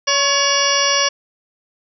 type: harmonic tone with a mistuned harmonic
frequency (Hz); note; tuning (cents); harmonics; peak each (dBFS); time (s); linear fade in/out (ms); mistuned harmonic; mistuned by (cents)
566; C#5; +36; 1 / 2 / 3 / 4 / 5 / 6 / 8 / 9 / 10; -22 / -21 / -23 / -25 / -21 / -25 / -25 / -23 / -20; 0.07-1.09; 10; 2; -49
effects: none